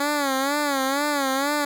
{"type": "tone with vibrato", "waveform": "10% pulse", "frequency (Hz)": 280, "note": "C#4", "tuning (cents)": 18, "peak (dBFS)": -13, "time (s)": [0, 1.65], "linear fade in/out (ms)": 5, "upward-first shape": "sine", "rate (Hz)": 2.1, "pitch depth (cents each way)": 100, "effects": []}